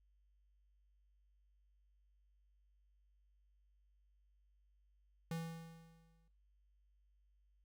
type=tone with exponential decay; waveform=square; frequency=164.81 Hz; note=E3; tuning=in tune; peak=-39 dBFS; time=5.31-6.28 s; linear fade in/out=2 ms; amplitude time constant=210 ms; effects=noise-tail reverb RT60 0.4 s tail -17 dB re dry + added 50 Hz sine -70 dBFS peak until 7.64 s